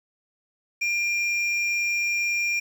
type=tone pair together; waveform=triangle; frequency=2394 / 5596 Hz; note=D7 / F8; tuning=+33 / +3 cents; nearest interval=octave + minor third; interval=1470 cents; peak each=-21 / -32 dBFS; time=0.81-2.6 s; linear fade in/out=10 ms; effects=9-bit